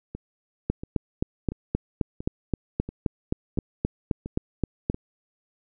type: two click trains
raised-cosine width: 3 ms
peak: -21 / -10 dBFS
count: 8 / 17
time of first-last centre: 0.15-4.945 / 0.7-4.899 s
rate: 1.46 / 3.81 Hz
effects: none